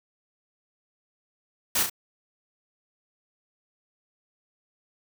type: noise with echo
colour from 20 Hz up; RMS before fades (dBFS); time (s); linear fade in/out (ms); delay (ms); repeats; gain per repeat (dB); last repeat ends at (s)
white; -24; 1.75-1.83; 5; 34; 2; -5; 1.898
effects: none